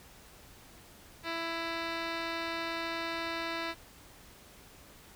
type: tone with low-pass filter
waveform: 10% pulse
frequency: 331.8 Hz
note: E4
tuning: 11 cents sharp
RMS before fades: -36 dBFS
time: 1.23-3.75 s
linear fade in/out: 50 ms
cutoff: 3500 Hz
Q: 7
effects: pink hiss -55 dBFS RMS until 5.15 s